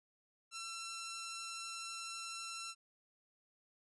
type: tone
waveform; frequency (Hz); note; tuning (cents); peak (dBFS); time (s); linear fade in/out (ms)
10% pulse; 1348; E6; +38; -35; 0.51-2.75; 50
effects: resampled to 24000 Hz